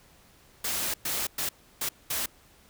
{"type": "noise bursts at uneven times", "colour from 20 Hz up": "white", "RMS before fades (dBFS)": -30, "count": 5, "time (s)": [[0.64, 0.94], [1.05, 1.27], [1.38, 1.49], [1.81, 1.89], [2.1, 2.26]], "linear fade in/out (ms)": 5, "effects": ["pink hiss -58 dBFS RMS until 2.69 s"]}